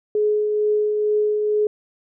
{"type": "tone with tremolo", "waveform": "sine", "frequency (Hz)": 422, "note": "G#4", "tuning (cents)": 28, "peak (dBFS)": -15, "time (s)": [0.15, 1.67], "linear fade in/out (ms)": 2, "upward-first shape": "triangle", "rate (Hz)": 2.2, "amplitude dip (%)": 35, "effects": []}